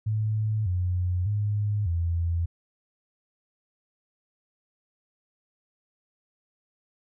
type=tone with pitch steps; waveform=sine; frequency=108.1 / 90.1 / 104 / 84.7 Hz; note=A2 / F#2 / G#2 / E2; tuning=-30 / -45 / +3 / +48 cents; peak=-23 dBFS; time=0.06-2.46 s; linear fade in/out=10 ms; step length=600 ms; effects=none